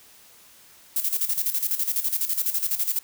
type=noise with tremolo; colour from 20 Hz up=violet; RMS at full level=-23 dBFS; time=0.96-2.99 s; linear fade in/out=5 ms; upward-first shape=square; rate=12 Hz; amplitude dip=70%; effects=white hiss -52 dBFS RMS until 3.03 s